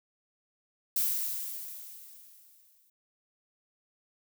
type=noise with exponential decay; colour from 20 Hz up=violet; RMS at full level=-27 dBFS; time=0.96-2.9 s; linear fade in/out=5 ms; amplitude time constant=420 ms; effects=none